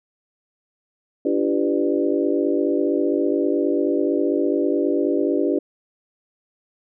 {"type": "tone cluster", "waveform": "sine", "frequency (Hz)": [289.8, 339, 394, 499.2, 595], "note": ["D4", "E4", "G4", "B4", "D5"], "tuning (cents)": [-23, 49, 9, 19, 22], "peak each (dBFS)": [-22, -23, -23, -26, -28], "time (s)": [1.25, 5.59], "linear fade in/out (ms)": 5, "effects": []}